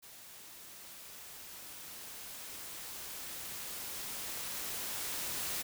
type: noise with level ramp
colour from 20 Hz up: white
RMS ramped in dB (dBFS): -53 to -37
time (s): 0.02-5.63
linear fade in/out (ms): 20
effects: none